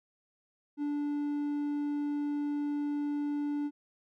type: tone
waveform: triangle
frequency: 291.4 Hz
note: D4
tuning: 13 cents flat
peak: -28 dBFS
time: 0.77-3.71 s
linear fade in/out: 50 ms
effects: none